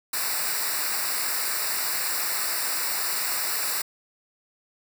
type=noise with comb filter; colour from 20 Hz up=white; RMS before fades=-27 dBFS; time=0.13-3.82 s; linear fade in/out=5 ms; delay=0.31 ms; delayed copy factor=-0.95; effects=none